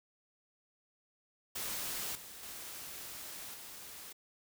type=noise with level steps; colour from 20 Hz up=white; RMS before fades=-39 / -50 / -46 / -49 dBFS; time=1.55-4.13 s; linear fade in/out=10 ms; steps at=2.15 / 2.43 / 3.54 s; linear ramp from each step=2 ms; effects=none